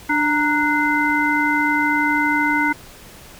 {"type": "harmonic tone with a mistuned harmonic", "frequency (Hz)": 295.3, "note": "D4", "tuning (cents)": 10, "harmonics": [1, 3, 5, 7], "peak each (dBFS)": [-21, -21, -21, -21], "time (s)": [0.09, 2.73], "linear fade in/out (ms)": 10, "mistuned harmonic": 3, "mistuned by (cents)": 78, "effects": ["pink hiss -42 dBFS RMS until 3.39 s"]}